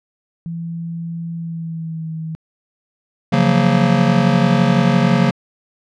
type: tone with pitch glide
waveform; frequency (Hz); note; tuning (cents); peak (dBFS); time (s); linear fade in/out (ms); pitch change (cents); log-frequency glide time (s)
sine; 167.4 to 160.3; E3 to E3; +27 to -48; -23; 0.46-2.35; 0; -75; 1.34-2.1
type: chord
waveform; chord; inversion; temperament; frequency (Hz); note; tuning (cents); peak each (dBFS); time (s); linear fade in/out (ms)
square; Gb major seventh; second; just; 138.75 / 173.43 / 185 / 231.2; Db3 / F3 / Gb3 / Bb3; +2 / -12 / 0 / -14; -18; 3.32-5.31; 10
effects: low-pass 4000 Hz 12 dB/octave